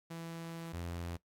sawtooth tone pair in turn, 166.1 / 85.93 Hz, E3 / F2, +13 / -28 cents, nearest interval major seventh, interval 1141 cents, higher first, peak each -38 / -35 dBFS, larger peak second, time 0.1-0.73 / 0.73-1.17 s, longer first, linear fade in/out 10 ms, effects noise-tail reverb RT60 0.1 s tail -19 dB re dry + AAC 64 kbps

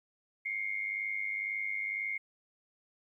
sine tone pair together, 2116 / 2218 Hz, C7 / C#7, +19 / 0 cents, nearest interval minor second, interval 81 cents, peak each -34 / -38 dBFS, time 0.45-2.18 s, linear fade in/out 10 ms, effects 12-bit

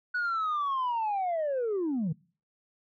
sine linear sweep, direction down, 1480 to 142.1 Hz, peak -25 dBFS, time 0.14-2.13 s, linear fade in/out 10 ms, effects noise-tail reverb RT60 0.4 s tail -23 dB re dry + tanh soft clip ceiling -25 dBFS

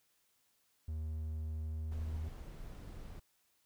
triangle tone with pitch glide, 78.2 to 78.74 Hz, D#2 to D#2, +9 to +21 cents, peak -35 dBFS, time 0.88-2.29 s, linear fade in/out 5 ms, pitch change +12 cents, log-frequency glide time 1.61-1.96 s
brown noise, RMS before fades -48 dBFS, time 1.91-3.2 s, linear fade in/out 10 ms
effects white hiss -75 dBFS RMS until 3.65 s

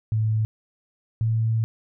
sine tone pair in turn, 109.4 / 112.28 Hz, A2 / A2, -9 / +36 cents, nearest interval unison, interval 45 cents, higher second, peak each -19 dBFS, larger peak neither, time 0.12-0.45 / 1.21-1.64 s, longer second, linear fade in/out 0 ms, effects none

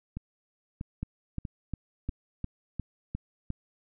two click trains, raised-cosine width 5 ms, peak -20 / -23 dBFS, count 8 / 4, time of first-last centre 1.03-3.503 / 0.17-2.093 s, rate 2.83 / 1.56 Hz, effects none

